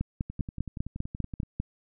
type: two click trains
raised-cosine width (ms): 5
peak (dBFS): -16 / -24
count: 9 / 13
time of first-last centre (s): 0.01-1.6 / 0.3-1.432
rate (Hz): 5.03 / 10.6
effects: none